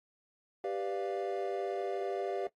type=chord; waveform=triangle; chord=G dominant seventh; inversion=none; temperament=equal; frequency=392 / 493.9 / 587.3 / 698.5 Hz; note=G4 / B4 / D5 / F5; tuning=0 / 0 / 0 / 0 cents; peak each=-34 / -38 / -38 / -37 dBFS; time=0.64-2.47 s; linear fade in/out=2 ms; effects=noise-tail reverb RT60 0.1 s tail -19 dB re dry + AAC 32 kbps